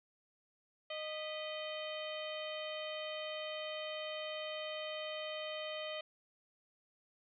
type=harmonic tone with a mistuned harmonic; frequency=617 Hz; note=D#5; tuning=15 cents flat; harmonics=1 / 2 / 3 / 4 / 5 / 6 / 7; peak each=-42 / -50 / -50 / -50 / -46 / -55 / -57 dBFS; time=0.9-6.01 s; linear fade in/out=5 ms; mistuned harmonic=3; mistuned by=+110 cents; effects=none